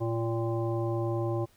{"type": "harmonic tone with a mistuned harmonic", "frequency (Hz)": 115.1, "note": "A#2", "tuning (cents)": -22, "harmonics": [1, 3, 5, 7, 9], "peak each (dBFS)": [-30, -31, -36, -40, -42], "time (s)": [0, 1.46], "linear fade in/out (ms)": 20, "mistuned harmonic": 7, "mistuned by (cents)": -27, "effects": ["pink hiss -63 dBFS RMS until 1.56 s"]}